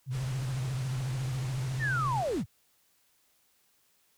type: tone with vibrato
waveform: sine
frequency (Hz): 130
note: C3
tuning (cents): -11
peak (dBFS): -30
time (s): 0.06-2.24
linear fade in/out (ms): 50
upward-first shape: sine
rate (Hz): 14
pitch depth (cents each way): 93
type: low-pass noise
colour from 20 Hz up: pink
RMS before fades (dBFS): -44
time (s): 0.1-2.44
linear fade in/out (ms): 50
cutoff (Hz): 10000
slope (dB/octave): 24
type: linear sweep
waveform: sine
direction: down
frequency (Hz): 1876 to 68.3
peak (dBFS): -28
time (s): 1.79-2.46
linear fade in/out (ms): 50
effects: white hiss -69 dBFS RMS until 4.17 s